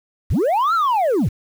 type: linear two-way sweep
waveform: sine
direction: up then down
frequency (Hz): 34.65 to 1396.9 to 69.1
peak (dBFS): -12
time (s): 0.3-1.29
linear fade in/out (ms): 10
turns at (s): 0.74
effects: tanh soft clip ceiling -14 dBFS + 7-bit